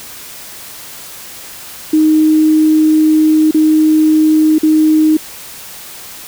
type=tone with dropouts; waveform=sine; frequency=311.1 Hz; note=D#4; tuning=in tune; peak=-6 dBFS; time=1.93-5.17 s; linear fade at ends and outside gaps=5 ms; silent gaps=3.511-3.544 / 4.584-4.631 s; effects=white hiss -31 dBFS RMS until 6.27 s